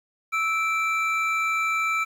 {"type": "tone pair together", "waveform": "triangle", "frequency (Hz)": [1313, 2340], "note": ["E6", "D7"], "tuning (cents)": [-7, -7], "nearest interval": "minor seventh", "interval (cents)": 1000, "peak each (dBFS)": -23, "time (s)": [0.32, 2.05], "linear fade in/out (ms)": 20, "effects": ["9-bit"]}